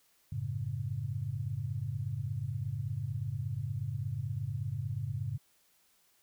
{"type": "chord", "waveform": "sine", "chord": "F# minor", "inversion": "none", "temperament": "equal with one note detuned", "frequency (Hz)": [93.47, 110, 138.59], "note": ["F#2", "A2", "C#3"], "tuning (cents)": [18, 0, 0], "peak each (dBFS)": [-40, -36, -37], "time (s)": [0.32, 5.38], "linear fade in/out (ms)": 5, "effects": ["white hiss -69 dBFS RMS until 6.22 s"]}